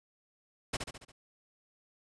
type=noise with echo; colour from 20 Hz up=pink; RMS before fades=-32 dBFS; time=0.73-0.77 s; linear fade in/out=10 ms; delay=70 ms; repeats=5; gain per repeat=-5 dB; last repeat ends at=1.12 s; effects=resampled to 22050 Hz